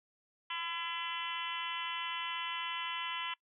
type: harmonic tone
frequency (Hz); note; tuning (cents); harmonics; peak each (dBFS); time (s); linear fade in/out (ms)
337; E4; +38; 3 / 4 / 5 / 6 / 7 / 8 / 9 / 10; -41 / -46 / -48 / -44 / -49 / -45 / -41 / -48; 0.5-3.34; 5
effects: noise-tail reverb RT60 0.1 s tail -23 dB re dry